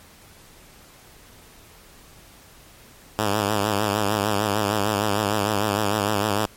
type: tone with vibrato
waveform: 5% pulse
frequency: 103.83 Hz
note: G#2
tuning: in tune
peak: -9 dBFS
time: 3.19-6.46 s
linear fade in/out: 0 ms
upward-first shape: triangle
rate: 6.6 Hz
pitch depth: 96 cents each way
effects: pink hiss -49 dBFS RMS until 6.56 s + MP3 64 kbps